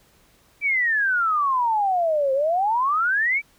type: exponential two-way sweep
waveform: sine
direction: down then up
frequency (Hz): 2349 to 523.3 to 2349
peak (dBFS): -18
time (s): 0.61-3.42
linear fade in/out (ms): 50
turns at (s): 2.33
effects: pink hiss -58 dBFS RMS until 3.58 s